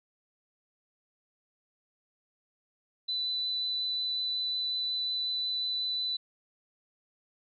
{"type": "tone with vibrato", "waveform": "sine", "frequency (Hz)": 3992, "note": "B7", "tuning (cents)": 18, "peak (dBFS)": -29, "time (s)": [3.08, 6.17], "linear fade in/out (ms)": 10, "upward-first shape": "triangle", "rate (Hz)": 5.5, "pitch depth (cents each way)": 8, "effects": []}